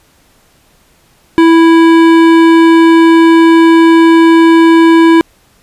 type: tone with hard clipping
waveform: sine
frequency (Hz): 329.6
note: E4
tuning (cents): 0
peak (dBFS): -4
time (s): 1.38-5.21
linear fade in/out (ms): 0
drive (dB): 15
effects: pink hiss -49 dBFS RMS until 5.62 s + resampled to 32000 Hz